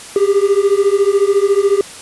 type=beating tone pair; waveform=triangle; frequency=392 / 406 Hz; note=G4 / G#4; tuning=0 / -39 cents; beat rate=14 Hz; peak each=-11 dBFS; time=0.16-1.81 s; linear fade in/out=2 ms; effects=white hiss -33 dBFS RMS until 2.01 s + resampled to 24000 Hz